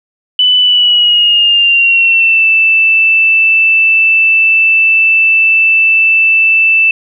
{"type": "tone with pitch glide", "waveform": "sine", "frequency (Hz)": [2991, 2649], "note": ["F#7", "E7"], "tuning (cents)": [18, 8], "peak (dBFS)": -5, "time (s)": [0.39, 6.91], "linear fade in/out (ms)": 2, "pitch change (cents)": -210, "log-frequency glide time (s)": [0.59, 2.46], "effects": []}